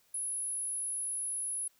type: tone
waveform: sine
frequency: 10548 Hz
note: E9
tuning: in tune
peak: -33 dBFS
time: 0.14-1.68 s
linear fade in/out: 5 ms
effects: white hiss -69 dBFS RMS until 1.79 s